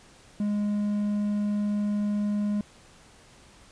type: tone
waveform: triangle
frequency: 206.9 Hz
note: G#3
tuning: 6 cents flat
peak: -22 dBFS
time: 0.4-2.61 s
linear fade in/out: 2 ms
effects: pink hiss -54 dBFS RMS until 3.71 s + resampled to 22050 Hz